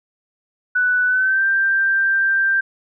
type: tone with pitch glide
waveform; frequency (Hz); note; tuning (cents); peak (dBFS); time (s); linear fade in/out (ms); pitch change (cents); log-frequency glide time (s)
sine; 1488 to 1576.5; F#6 to G6; +9 to +9; -14; 0.75-2.61; 10; +100; 1.06-1.45
effects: none